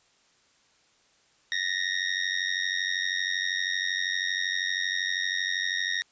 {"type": "tone with amplitude modulation", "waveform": "25% pulse", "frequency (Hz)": 1864.7, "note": "A#6", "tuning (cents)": 0, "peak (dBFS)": -19, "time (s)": [1.52, 6.02], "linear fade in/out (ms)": 0, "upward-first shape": "sine", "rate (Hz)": 92.7, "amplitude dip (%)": 85, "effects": ["white hiss -64 dBFS RMS until 6.11 s", "resampled to 16000 Hz"]}